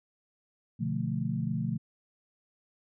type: chord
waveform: sine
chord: B half-diminished seventh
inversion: none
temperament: equal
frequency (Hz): 123.47 / 146.83 / 174.61 / 220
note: B2 / D3 / F3 / A3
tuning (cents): 0 / 0 / 0 / 0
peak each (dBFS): -34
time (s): 0.79-1.78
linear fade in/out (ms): 20
effects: none